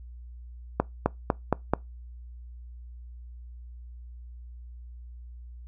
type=accelerating click train; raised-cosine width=1 ms; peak=-7 dBFS; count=5; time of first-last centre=0.8-1.736 s; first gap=260 ms; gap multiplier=0.93; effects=noise-tail reverb RT60 0.2 s tail -23 dB re dry + added 60 Hz sine -41 dBFS peak until 5.67 s